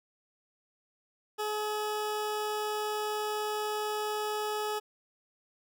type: tone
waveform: 20% pulse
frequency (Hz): 424.2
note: G#4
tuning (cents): +37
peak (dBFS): -26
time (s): 1.38-4.8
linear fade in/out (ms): 20
effects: none